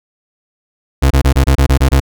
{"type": "tone bursts", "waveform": "35% pulse", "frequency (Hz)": 67.6, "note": "C#2", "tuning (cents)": -43, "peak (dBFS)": -5, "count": 9, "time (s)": [1.02, 2.002], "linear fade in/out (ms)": 10, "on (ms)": 86, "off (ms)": 26, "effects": []}